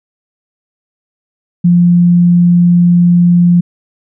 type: tone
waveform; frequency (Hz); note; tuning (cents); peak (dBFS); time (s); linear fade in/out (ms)
sine; 174.61; F3; 0; -4; 1.64-3.61; 10
effects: none